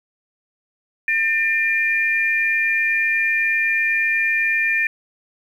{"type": "tone pair together", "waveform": "sine", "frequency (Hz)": [1802, 2393], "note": ["A6", "D7"], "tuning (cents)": [41, 32], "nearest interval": "perfect fourth", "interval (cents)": 491, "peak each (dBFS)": -19, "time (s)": [1.08, 4.87], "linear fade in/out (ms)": 2, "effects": ["8-bit"]}